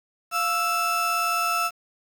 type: tone pair together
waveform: 35% pulse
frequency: 698.5 / 1318.6 Hz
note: F5 / E6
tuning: 0 / 0 cents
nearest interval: major seventh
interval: 1100 cents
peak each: -28 / -21 dBFS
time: 0.31-1.71 s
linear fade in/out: 50 ms
effects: 8-bit